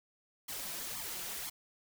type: noise with flanger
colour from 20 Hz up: white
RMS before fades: -41 dBFS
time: 0.48-1.5 s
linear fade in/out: 10 ms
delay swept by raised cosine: 0.92 to 5.92 ms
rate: 2 Hz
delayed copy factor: +0.85
effects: none